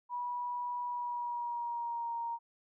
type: tone with pitch glide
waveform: sine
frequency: 974 to 933.2 Hz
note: B5 to A#5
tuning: -24 to +2 cents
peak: -34 dBFS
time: 0.09-2.39 s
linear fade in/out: 50 ms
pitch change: -74 cents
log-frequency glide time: 0.85-2.13 s
effects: none